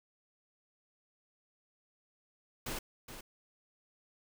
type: noise with echo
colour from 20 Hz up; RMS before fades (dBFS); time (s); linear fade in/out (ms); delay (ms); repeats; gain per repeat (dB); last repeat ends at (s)
pink; -39; 2.66-2.79; 5; 420; 1; -9; 3.21
effects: none